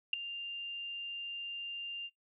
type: tone with ADSR envelope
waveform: sine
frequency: 2794 Hz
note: F7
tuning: in tune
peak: -23 dBFS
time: 0.13-2.1 s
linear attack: 4 ms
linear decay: 8 ms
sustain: -15 dB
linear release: 47 ms
effects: noise-tail reverb RT60 0.1 s tail -19 dB re dry